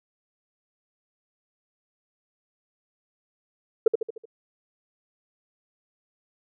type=tone with echo; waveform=sine; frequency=448.4 Hz; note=A4; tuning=33 cents sharp; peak=-10 dBFS; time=3.86-3.88 s; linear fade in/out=5 ms; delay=75 ms; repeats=5; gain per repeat=-6 dB; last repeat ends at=4.255 s; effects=tanh soft clip ceiling -8 dBFS